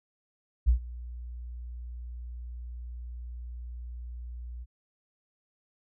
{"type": "tone with ADSR envelope", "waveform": "sine", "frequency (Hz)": 60, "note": "B1", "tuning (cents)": -49, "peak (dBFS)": -16, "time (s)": [0.66, 4.66], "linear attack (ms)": 27, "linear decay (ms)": 100, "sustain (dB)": -21, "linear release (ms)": 38, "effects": []}